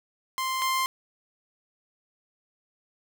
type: tone pair in turn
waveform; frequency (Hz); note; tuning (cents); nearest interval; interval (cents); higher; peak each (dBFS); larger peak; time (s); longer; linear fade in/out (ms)
sawtooth; 1046.5 / 1050.3; C6 / C6; 0 / +6; unison; 6; second; -23 / -20; second; 0.38-0.62 / 0.62-0.86; neither; 0
effects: none